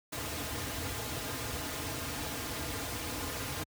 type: noise with comb filter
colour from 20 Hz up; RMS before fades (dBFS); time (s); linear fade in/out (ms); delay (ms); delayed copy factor
pink; -37; 0.12-3.64; 10; 5.3; -0.65
effects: high-pass 60 Hz 12 dB/octave